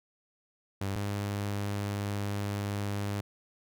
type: tone pair in turn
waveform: sawtooth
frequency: 98 / 101.5 Hz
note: G2 / G#2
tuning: 0 / -39 cents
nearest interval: minor second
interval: 61 cents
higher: second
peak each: -27 dBFS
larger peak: neither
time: 0.81-0.96 / 0.96-3.21 s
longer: second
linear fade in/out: 5 ms
effects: none